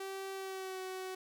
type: tone with pitch glide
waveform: sawtooth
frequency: 386.8 to 374.7 Hz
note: G4 to F#4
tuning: -23 to +22 cents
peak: -36 dBFS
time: 0-1.15 s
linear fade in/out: 5 ms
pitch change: -55 cents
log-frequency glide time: 0.33-0.81 s
effects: none